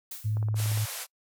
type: noise with exponential decay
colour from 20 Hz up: blue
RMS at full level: -36 dBFS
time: 0.11-0.5 s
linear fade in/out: 5 ms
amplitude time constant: 83 ms
type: tone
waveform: sine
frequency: 107.4 Hz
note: A2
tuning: 41 cents flat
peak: -25 dBFS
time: 0.24-0.86 s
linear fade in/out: 20 ms
type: click train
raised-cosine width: 1 ms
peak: -28 dBFS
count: 8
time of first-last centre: 0.37-0.775 s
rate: 17.3 Hz
type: band-pass noise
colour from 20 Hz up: white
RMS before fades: -37 dBFS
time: 0.55-1.07 s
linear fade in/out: 50 ms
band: 480 to 14000 Hz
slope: 48 dB/octave
effects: noise-tail reverb RT60 0.1 s tail -26 dB re dry